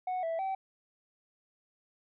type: tone with pitch steps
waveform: sine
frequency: 737 / 658 / 769 Hz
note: F#5 / E5 / G5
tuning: -7 / -3 / -33 cents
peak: -28 dBFS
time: 0.07-0.55 s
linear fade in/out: 5 ms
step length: 160 ms
effects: tanh soft clip ceiling -30 dBFS